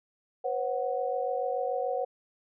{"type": "chord", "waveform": "sine", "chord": "B suspended second", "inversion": "none", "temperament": "equal with one note detuned", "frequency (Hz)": [493.9, 540.8, 740], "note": ["B4", "C#5", "F#5"], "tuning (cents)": [0, -43, 0], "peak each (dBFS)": -32, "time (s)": [0.44, 2.05], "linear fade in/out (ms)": 10, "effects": []}